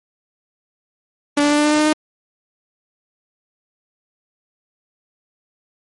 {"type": "tone with pitch steps", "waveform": "sawtooth", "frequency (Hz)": [290, 292.4, 294.7, 297.1, 299.5, 302, 304.4, 306.9], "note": ["D4", "D4", "D4", "D4", "D4", "D4", "D#4", "D#4"], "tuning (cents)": [-22, -7, 6, 20, 34, 48, -38, -24], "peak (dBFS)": -9, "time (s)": [1.37, 1.93], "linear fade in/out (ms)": 5, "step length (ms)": 70, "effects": ["MP3 48 kbps"]}